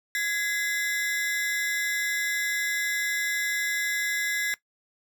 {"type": "ring-modulated tone", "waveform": "40% pulse", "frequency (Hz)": 1854, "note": "A#6", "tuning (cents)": -10, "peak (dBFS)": -21, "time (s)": [0.15, 4.54], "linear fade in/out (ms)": 0, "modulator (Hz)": 184, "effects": ["noise-tail reverb RT60 0.1 s tail -19 dB re dry"]}